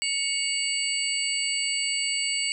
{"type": "tone cluster", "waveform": "sine", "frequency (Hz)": [2216, 2845, 4555, 7950], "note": ["C#7", "F7", "C#8", "B8"], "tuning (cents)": [-1, 31, 46, 10], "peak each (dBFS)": -30, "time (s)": [0.02, 2.52], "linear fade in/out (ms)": 0, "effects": []}